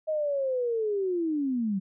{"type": "linear sweep", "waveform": "sine", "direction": "down", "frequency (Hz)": [633, 185], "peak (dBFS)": -25, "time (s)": [0.07, 1.8], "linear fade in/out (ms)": 20, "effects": []}